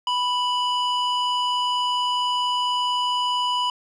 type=tone with band-pass filter; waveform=square; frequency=987.8 Hz; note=B5; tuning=in tune; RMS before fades=-23 dBFS; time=0.07-3.7 s; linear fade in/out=2 ms; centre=2100 Hz; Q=3.8; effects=resampled to 24000 Hz